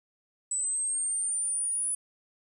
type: linear sweep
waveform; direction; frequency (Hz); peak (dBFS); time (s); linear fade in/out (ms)
sine; up; 7920 to 9910; -27; 0.51-1.95; 5
effects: none